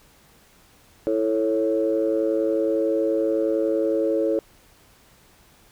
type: chord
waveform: sine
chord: A major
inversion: second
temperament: equal with one note detuned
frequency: 329.6 / 440 / 551.2 Hz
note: E4 / A4 / C#5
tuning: 0 / 0 / -10 cents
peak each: -23 dBFS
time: 1.07-4.39 s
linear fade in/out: 0 ms
effects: tanh soft clip ceiling -11 dBFS + pink hiss -55 dBFS RMS until 5.71 s